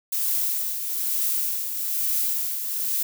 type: noise with tremolo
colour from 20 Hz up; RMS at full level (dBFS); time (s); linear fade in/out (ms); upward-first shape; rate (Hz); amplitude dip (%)
violet; -23; 0.12-3.03; 5; triangle; 1.1; 55
effects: none